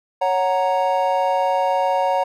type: chord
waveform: triangle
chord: F# major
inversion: second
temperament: equal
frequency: 554.4 / 740 / 932.3 Hz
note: C#5 / F#5 / A#5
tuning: 0 / 0 / 0 cents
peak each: -19 dBFS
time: 0.21-2.24 s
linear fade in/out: 10 ms
effects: none